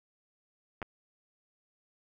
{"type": "clicks", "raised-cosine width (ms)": 0.5, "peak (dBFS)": -23, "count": 2, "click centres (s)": [0.818, 0.827], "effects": []}